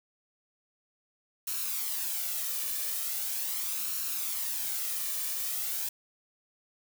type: noise with flanger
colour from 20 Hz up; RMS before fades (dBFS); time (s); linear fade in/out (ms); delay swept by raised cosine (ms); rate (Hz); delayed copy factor
blue; -33; 1.47-5.89; 5; 0.72 to 1.72; 0.4; +0.5
effects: none